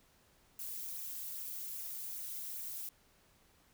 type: noise with flanger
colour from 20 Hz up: violet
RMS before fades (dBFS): -43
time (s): 0.59-2.89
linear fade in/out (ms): 2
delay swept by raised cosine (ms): 0.21 to 4.11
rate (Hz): 2.5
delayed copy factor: -0.65
effects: pink hiss -68 dBFS RMS until 3.73 s